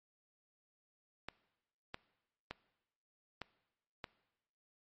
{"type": "clicks", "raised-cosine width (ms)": 0.3, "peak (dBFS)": -25, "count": 5, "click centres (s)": [1.286, 1.944, 2.51, 3.417, 4.042], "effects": ["noise-tail reverb RT60 1.0 s tail -20 dB re dry", "MP3 32 kbps"]}